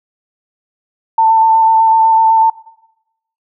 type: tone with vibrato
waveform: sine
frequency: 893 Hz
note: A5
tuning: 25 cents sharp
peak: -6 dBFS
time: 1.18-2.5 s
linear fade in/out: 5 ms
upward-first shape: square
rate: 8 Hz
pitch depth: 12 cents each way
effects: noise-tail reverb RT60 0.9 s tail -20 dB re dry